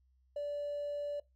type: tone with hard clipping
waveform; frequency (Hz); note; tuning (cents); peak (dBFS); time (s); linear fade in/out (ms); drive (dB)
triangle; 581; D5; -19; -35; 0.36-1.2; 5; 3
effects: noise-tail reverb RT60 0.2 s tail -21 dB re dry + added 64 Hz sine -67 dBFS peak until 1.35 s